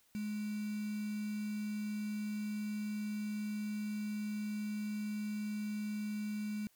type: tone with quantisation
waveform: sine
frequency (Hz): 210.2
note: G#3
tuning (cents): +21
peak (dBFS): -36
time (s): 0.15-6.67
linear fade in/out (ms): 0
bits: 8
effects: white hiss -70 dBFS RMS until 6.75 s